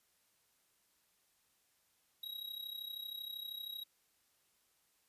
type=tone with amplitude modulation; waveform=square; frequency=3836 Hz; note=A#7; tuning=49 cents sharp; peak=-40 dBFS; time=2.23-3.84 s; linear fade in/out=5 ms; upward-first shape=sine; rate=32.8 Hz; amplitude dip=75%; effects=white hiss -75 dBFS RMS until 5.08 s + resampled to 32000 Hz